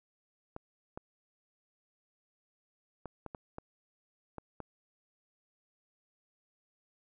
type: clicks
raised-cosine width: 1 ms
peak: -27 dBFS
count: 8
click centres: 0.564 / 0.975 / 3.057 / 3.263 / 3.348 / 3.584 / 4.383 / 4.603 s
effects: none